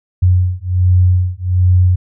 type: beating tone pair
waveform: sine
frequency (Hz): 90.2 / 91.5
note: F#2 / F#2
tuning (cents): -44 / -19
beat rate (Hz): 1.3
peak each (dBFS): -12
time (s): 0.22-1.96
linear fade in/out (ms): 10
effects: none